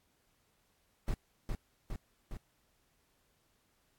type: noise with echo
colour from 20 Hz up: brown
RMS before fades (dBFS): -32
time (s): 1.08-1.14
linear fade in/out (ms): 2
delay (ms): 410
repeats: 3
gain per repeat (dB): -3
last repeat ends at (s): 2.37
effects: pink hiss -74 dBFS RMS until 3.98 s + AAC 64 kbps